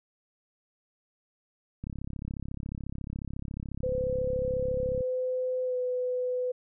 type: click train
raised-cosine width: 5 ms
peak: -24 dBFS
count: 109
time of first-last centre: 1.84-5.007 s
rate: 34.1 Hz
type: tone with pitch glide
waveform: sine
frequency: 509 to 501.1 Hz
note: C5 to B4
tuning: -48 to +25 cents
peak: -27 dBFS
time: 3.83-6.52 s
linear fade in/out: 10 ms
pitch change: -27 cents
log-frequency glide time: 5.64-5.76 s
effects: none